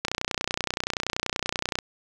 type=click train; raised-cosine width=0.2 ms; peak=-8 dBFS; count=54; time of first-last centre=0.05-1.788 s; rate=30.5 Hz; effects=none